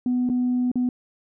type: tone with dropouts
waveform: sine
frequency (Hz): 248.5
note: B3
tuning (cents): +11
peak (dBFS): -18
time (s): 0.06-0.89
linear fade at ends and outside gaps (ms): 2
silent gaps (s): 0.291-0.298 / 0.716-0.756
effects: tanh soft clip ceiling -16 dBFS